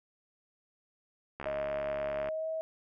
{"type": "click train", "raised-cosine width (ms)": 0.5, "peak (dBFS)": -24, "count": 63, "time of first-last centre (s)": [1.4, 2.287], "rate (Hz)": 69.9}
{"type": "tone with pitch glide", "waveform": "sine", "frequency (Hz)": [622.3, 640.9], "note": ["D#5", "E5"], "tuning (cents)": [0, -49], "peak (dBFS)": -32, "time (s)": [1.46, 2.61], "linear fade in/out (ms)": 0, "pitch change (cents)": 51, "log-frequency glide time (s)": [2.19, 2.48]}
{"effects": []}